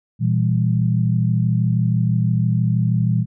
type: chord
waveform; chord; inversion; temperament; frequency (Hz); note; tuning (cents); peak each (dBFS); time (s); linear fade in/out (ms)
sine; E diminished; second; just; 118.67 / 164.81 / 197.78; Bb2 / E3 / G3; +31 / 0 / +16; -17 / -20 / -23; 0.19-3.26; 50
effects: none